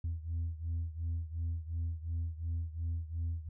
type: beating tone pair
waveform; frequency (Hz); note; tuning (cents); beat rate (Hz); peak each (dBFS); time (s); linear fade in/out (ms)
sine; 82.1 / 84.9; E2 / F2; -6 / -48; 2.8; -34 / -37; 0.04-3.49; 5
effects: tanh soft clip ceiling -30 dBFS